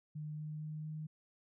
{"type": "tone with pitch steps", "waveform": "sine", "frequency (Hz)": [151.9, 152.87, 153.84, 154.82], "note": ["D#3", "D#3", "D#3", "D#3"], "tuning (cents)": [-41, -30, -19, -8], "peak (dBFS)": -40, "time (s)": [0.15, 1.07], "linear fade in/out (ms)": 10, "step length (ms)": 230, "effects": []}